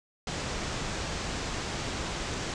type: low-pass noise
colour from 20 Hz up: pink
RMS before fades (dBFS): -34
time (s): 0.27-2.54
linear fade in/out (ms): 2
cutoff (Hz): 7800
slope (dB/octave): 48
effects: none